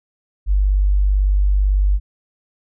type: tone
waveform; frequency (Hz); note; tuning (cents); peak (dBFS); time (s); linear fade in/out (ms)
sine; 49; G1; 0; -12; 0.46-2; 50
effects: none